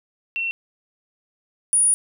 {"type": "tone pair in turn", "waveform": "sine", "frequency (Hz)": [2713, 9668], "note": ["E7", "D9"], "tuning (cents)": [49, 49], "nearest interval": "octave + minor seventh", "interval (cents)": 2200, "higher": "second", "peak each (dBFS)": [-22, -14], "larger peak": "second", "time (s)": [[0.36, 0.51], [1.73, 1.94]], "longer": "second", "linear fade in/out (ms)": 0, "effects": []}